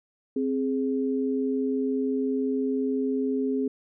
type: tone pair together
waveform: sine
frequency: 262.9 / 417 Hz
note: C4 / G#4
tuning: +8 / +7 cents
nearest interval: minor sixth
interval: 799 cents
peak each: -25 / -28 dBFS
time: 0.36-3.68 s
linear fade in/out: 5 ms
effects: none